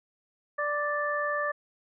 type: harmonic tone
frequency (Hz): 587.3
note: D5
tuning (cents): 0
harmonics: 1 / 2 / 3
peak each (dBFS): -31 / -31 / -31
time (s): 0.58-1.52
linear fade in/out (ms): 10
effects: none